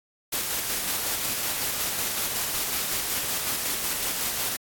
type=noise with tremolo; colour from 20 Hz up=white; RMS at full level=-27 dBFS; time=0.32-4.57 s; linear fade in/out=10 ms; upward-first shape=square; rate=5.4 Hz; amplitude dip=25%; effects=AAC 64 kbps